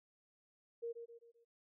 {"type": "tone with echo", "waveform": "sine", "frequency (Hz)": 466.7, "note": "A#4", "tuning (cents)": 2, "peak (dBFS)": -39, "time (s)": [0.82, 0.93], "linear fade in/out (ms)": 20, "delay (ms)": 130, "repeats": 4, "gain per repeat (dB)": -7, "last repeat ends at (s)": 1.45, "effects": []}